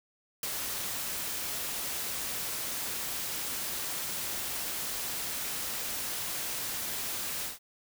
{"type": "noise with ADSR envelope", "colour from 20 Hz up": "white", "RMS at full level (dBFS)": -32, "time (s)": [0.43, 7.59], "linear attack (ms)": 3, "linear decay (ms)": 27, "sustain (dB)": -3, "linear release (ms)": 140, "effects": []}